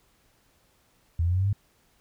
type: exponential sweep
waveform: sine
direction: up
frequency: 81.4 to 103.83 Hz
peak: -21 dBFS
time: 1.19-1.53 s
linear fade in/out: 5 ms
effects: pink hiss -65 dBFS RMS until 2 s